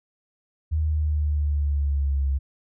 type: exponential sweep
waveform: sine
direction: down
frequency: 78.4 to 67.7 Hz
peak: -20 dBFS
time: 0.71-2.39 s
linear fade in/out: 20 ms
effects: none